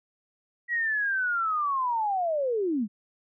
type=linear sweep; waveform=sine; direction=down; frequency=1933 to 190.1 Hz; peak=-24 dBFS; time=0.68-2.88 s; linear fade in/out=50 ms; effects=none